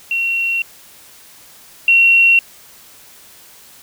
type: tone pair in turn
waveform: sine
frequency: 2733 / 2733 Hz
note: F7 / F7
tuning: -38 / -38 cents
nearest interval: unison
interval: 0 cents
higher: neither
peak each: -15 / -7 dBFS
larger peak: second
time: 0.11-0.62 / 1.88-2.39 s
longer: neither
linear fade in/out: 2 ms
effects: white hiss -43 dBFS RMS until 3.82 s